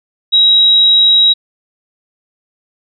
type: tone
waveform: sine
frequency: 3838 Hz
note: A#7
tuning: 50 cents sharp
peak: -5 dBFS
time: 0.32-1.34 s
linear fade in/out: 20 ms
effects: none